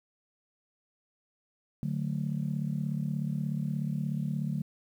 sine chord, D major, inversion none, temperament just, 146.83 / 183.54 / 220.2 Hz, D3 / F#3 / A3, 0 / -14 / +2 cents, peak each -31 / -34 / -35 dBFS, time 1.83-4.62 s, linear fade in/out 0 ms, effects tanh soft clip ceiling -20 dBFS + 10-bit

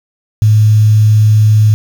sine tone with quantisation, 107.5 Hz, A2, 40 cents flat, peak -4 dBFS, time 0.42-1.74 s, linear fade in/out 0 ms, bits 5, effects none

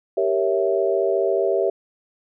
sine chord, G diminished seventh, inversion none, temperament equal, 392 / 466.2 / 554.4 / 659.3 Hz, G4 / Bb4 / Db5 / Fb5, 0 / 0 / 0 / 0 cents, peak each -21 / -25 / -24 / -23 dBFS, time 0.17-1.7 s, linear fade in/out 5 ms, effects none

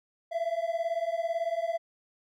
triangle beating tone pair, 661 / 679 Hz, E5 / F5, +5 / -49 cents, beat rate 18 Hz, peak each -29 dBFS, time 0.31-1.78 s, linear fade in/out 20 ms, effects none

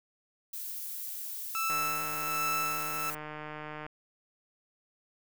violet noise, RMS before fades -39 dBFS, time 0.53-3.15 s, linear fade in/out 5 ms
30% pulse tone with tremolo, 1318.5 Hz, E6, in tune, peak -26 dBFS, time 1.55-3.1 s, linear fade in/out 0 ms, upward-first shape sine, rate 1.3 Hz, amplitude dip 55%
click train, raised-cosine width 0.5 ms, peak -26 dBFS, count 330, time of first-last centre 1.7-3.864 s, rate 152 Hz
effects none

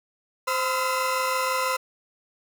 35% pulse tone cluster, 521 / 1016 / 1284 / 1380 Hz, C5 / B5 / E6 / F6, -7 / +49 / -46 / -21 cents, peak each -27 / -25 / -29 / -29 dBFS, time 0.47-1.77 s, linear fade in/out 10 ms, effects none

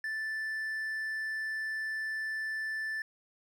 triangle tone, 1760 Hz, A6, in tune, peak -31 dBFS, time 0.04-3.02 s, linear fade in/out 2 ms, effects none

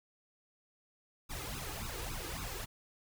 pink noise with flanger, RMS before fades -41 dBFS, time 1.29-2.66 s, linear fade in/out 20 ms, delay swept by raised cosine 0.77 to 2.47 ms, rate 3.6 Hz, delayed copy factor +0.95, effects none

